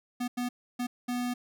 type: tone bursts at uneven times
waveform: square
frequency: 245.6 Hz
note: B3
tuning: 9 cents flat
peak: -30 dBFS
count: 4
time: 0.2-0.28 / 0.37-0.49 / 0.79-0.87 / 1.08-1.34 s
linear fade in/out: 10 ms
effects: none